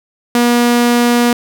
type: tone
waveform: sawtooth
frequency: 240 Hz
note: B3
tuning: 49 cents flat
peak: -5 dBFS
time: 0.35-1.33 s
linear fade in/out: 2 ms
effects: none